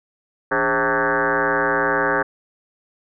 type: tone with frequency modulation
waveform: sine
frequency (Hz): 1020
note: C6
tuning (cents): -44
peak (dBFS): -16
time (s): 0.51-2.23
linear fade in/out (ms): 10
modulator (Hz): 122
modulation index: 5.8
effects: none